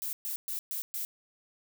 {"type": "noise bursts", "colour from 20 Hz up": "violet", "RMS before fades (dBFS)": -35, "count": 5, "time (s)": [0.02, 1.05], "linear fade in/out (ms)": 0, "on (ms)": 110, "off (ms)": 120, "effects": []}